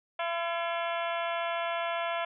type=harmonic tone with a mistuned harmonic; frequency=338.4 Hz; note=E4; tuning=45 cents sharp; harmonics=2 / 3 / 4 / 5 / 6 / 7 / 8 / 9 / 10; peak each=-32 / -36 / -38 / -40 / -42 / -43 / -44 / -45 / -46 dBFS; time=0.19-2.25 s; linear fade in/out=5 ms; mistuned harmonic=6; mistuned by=+100 cents; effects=none